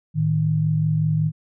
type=tone pair together; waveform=sine; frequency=110 / 155.35 Hz; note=A2 / D#3; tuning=0 / -2 cents; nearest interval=tritone; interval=598 cents; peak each=-24 / -18 dBFS; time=0.14-1.32 s; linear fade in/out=50 ms; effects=none